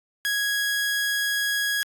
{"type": "tone", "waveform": "sawtooth", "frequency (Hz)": 1659, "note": "G#6", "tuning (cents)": -2, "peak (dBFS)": -19, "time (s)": [0.25, 1.83], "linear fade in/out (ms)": 0, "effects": ["AAC 64 kbps"]}